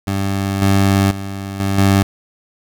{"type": "tone with level steps", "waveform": "20% pulse", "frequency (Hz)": 98, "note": "G2", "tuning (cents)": 0, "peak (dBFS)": [-12, -6, -19, -11, -5], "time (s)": [0.07, 2.03], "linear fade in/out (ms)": 5, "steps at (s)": [0.62, 1.11, 1.6, 1.78], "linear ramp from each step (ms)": 2, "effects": []}